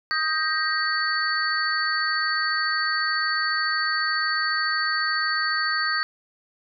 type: tone cluster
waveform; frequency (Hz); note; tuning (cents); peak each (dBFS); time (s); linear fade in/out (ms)
sine; 1248 / 1580 / 1886 / 4493; D#6 / G6 / A#6 / C#8; +5 / +13 / +20 / +23; -27; 0.11-6.03; 0
effects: none